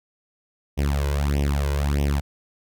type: tone with flanger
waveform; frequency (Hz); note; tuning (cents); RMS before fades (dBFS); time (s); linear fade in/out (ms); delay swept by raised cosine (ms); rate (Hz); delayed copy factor
sawtooth; 71.2; C#2; +47; -22; 0.77-2.21; 20; 0.34 to 2.04; 1.6; +0.95
effects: none